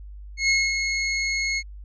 sawtooth tone with ADSR envelope, 2168 Hz, C#7, 39 cents flat, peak -13 dBFS, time 0.37-1.63 s, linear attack 120 ms, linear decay 230 ms, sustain -6 dB, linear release 52 ms, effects added 50 Hz sine -37 dBFS peak until 1.84 s + resampled to 16000 Hz

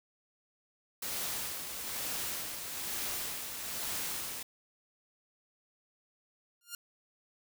white noise with tremolo, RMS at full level -36 dBFS, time 1.02-4.43 s, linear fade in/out 5 ms, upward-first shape sine, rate 1.1 Hz, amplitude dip 45%
5% pulse tone with exponential growth, 1408 Hz, F6, 14 cents sharp, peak -24 dBFS, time 6.61-6.75 s, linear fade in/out 2 ms, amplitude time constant 29 ms
effects none

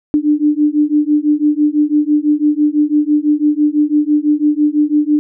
sine beating tone pair, 295.3 / 301.3 Hz, D4 / D4, +10 / +44 cents, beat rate 6 Hz, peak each -13 dBFS, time 0.14-5.19 s, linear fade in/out 0 ms, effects none

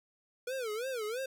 square tone with vibrato, 474 Hz, A#4, 29 cents sharp, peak -35 dBFS, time 0.47-1.26 s, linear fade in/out 5 ms, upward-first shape sine, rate 3 Hz, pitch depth 210 cents each way, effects none

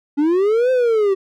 triangle linear two-way sweep, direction up then down, 279.3 to 521 to 377.7 Hz, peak -11 dBFS, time 0.17-1.15 s, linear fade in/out 20 ms, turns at 0.71 s, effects none

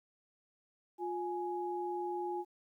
sine tone pair together, 354 / 835 Hz, F4 / G#5, +23 / +9 cents, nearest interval octave + minor third, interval 1486 cents, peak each -37 / -38 dBFS, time 0.98-2.45 s, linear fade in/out 50 ms, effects 12-bit

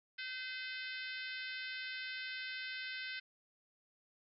harmonic tone, 513 Hz, C5, 34 cents flat, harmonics 3 / 4 / 5 / 6 / 7 / 8 / 9 / 10, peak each -45 / -47 / -49 / -51 / -52 / -53 / -54 / -55 dBFS, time 0.18-3.2 s, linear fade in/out 10 ms, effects none

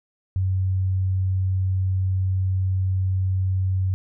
sine tone, 94.1 Hz, F#2, 30 cents sharp, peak -19 dBFS, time 0.36-3.94 s, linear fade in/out 0 ms, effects none

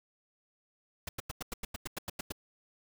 pink noise bursts, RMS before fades -37 dBFS, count 12, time 1.07-2.322 s, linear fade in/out 5 ms, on 20 ms, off 92 ms, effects none

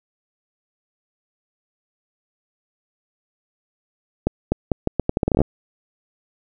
accelerating click train, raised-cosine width 2 ms, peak -4 dBFS, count 15, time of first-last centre 4.27-5.417 s, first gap 250 ms, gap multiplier 0.79, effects none

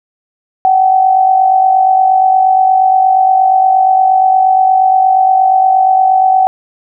sine tone with amplitude modulation, 758 Hz, F#5, 42 cents sharp, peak -3 dBFS, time 0.65-6.47 s, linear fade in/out 0 ms, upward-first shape sine, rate 48.5 Hz, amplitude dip 55%, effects none

